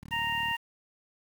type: click train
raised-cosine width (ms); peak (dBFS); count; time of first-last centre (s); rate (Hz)
5; -31; 19; 0.03-0.511; 37.4
type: harmonic tone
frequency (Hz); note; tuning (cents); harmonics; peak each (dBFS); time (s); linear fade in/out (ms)
930; A#5; -4; 1 / 2 / 3; -32 / -32 / -32; 0.11-0.57; 20
effects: high-pass 80 Hz 12 dB/octave + 8-bit